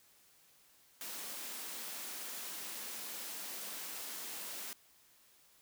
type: high-pass noise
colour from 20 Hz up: white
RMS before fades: -44 dBFS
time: 1.01-4.73 s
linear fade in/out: 0 ms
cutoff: 180 Hz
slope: 48 dB/octave
effects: white hiss -66 dBFS RMS until 5.61 s